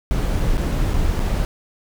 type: noise with dropouts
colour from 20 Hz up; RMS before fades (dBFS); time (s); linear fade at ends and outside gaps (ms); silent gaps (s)
brown; -19; 0.11-1.45; 0; 0.396-0.4 / 0.572-0.578 / 0.935-0.941 / 1.193-1.199
effects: none